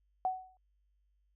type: tone with exponential decay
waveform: sine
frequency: 747 Hz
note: F#5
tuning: 16 cents sharp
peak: -26 dBFS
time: 0.25-0.57 s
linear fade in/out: 1 ms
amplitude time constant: 68 ms
effects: added 50 Hz sine -70 dBFS peak until 1.35 s